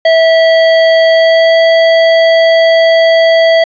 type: tone with pitch glide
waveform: square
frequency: 653 to 657.5 Hz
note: E5 to E5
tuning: -17 to -5 cents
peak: -5 dBFS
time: 0.05-3.64 s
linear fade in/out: 5 ms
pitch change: +12 cents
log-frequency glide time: 1.11-1.58 s
effects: resampled to 11025 Hz + 7-bit